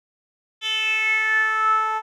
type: tone with band-pass filter sweep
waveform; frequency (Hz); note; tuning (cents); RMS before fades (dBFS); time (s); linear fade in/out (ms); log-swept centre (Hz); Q
10% pulse; 437.2; A4; -11; -21; 0.61-2.02; 50; 3400 to 1000; 7.4
effects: none